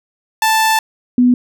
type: tone pair in turn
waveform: sawtooth / sine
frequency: 881 / 247.1 Hz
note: A5 / B3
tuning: +2 / +1 cents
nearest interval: octave + minor seventh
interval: 2201 cents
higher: first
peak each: -7 dBFS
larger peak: neither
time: 0.42-0.79 / 1.18-1.34 s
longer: first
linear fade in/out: 2 ms
effects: none